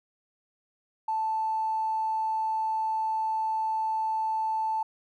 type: tone with tanh clipping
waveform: triangle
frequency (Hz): 880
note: A5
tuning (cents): 0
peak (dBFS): -25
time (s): 1.08-4.83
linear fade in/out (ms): 5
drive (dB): 2
effects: none